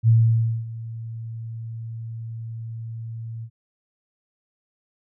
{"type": "tone with ADSR envelope", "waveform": "sine", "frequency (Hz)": 113.8, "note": "A#2", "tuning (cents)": -41, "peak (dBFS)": -11, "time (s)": [0.03, 3.5], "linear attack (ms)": 49, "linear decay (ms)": 570, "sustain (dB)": -19, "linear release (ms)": 67, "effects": []}